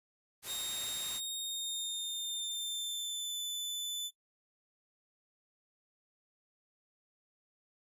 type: noise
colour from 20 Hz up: white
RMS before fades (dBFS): -43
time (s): 0.42-1.21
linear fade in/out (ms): 50
type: tone with pitch glide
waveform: sawtooth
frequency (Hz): 3711 to 3507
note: A#7 to A7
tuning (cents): -9 to -6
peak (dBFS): -33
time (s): 0.46-4.11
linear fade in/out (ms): 50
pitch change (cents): -97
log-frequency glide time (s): 1.37-3.39
effects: noise-tail reverb RT60 0.1 s tail -19 dB re dry + resampled to 32000 Hz